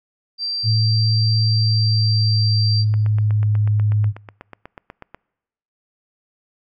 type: tone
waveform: sine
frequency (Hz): 4703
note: D8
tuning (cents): +2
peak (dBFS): -21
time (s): 0.38-2.85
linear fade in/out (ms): 50
type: tone with pitch glide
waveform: sine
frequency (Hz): 110.4 to 105.17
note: A2 to G#2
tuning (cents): +6 to +22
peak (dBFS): -14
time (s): 0.63-4.13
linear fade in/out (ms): 50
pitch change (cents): -84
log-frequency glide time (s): 1.43-3.6
type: click train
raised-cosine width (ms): 0.5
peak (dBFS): -20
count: 19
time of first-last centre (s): 2.94-5.146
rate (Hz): 8.16
effects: noise-tail reverb RT60 1.0 s tail -26 dB re dry